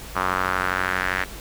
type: tone with band-pass filter sweep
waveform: sawtooth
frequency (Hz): 92.5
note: F#2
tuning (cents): 0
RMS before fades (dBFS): -24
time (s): 0.15-1.25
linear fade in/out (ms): 20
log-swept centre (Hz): 1200 to 1800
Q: 3
effects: added 50 Hz sine -39 dBFS peak until 1.4 s + pink hiss -39 dBFS RMS until 1.4 s